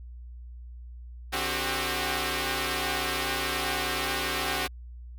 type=tone cluster; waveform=5% pulse; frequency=147.2 / 264.5 / 368.6 / 398 Hz; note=D3 / C4 / F#4 / G4; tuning=+4 / +19 / -7 / +26 cents; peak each=-25 / -22 / -20 / -22 dBFS; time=1.32-4.68 s; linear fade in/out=20 ms; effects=added 60 Hz sine -40 dBFS peak until 5.18 s